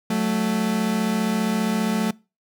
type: tone pair together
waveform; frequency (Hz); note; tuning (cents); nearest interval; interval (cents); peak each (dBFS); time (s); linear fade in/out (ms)
40% pulse; 185 / 220; F#3 / A3; 0 / 0; minor third; 300; -24 / -21; 0.1-2.11; 5
effects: noise-tail reverb RT60 0.3 s tail -24 dB re dry